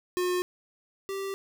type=tone pair in turn; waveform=square; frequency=360.4 / 390.6 Hz; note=F#4 / G4; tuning=-45 / -6 cents; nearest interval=minor second; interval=139 cents; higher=second; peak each=-26 / -32 dBFS; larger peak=first; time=0.17-0.42 / 1.09-1.34 s; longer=neither; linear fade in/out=0 ms; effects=none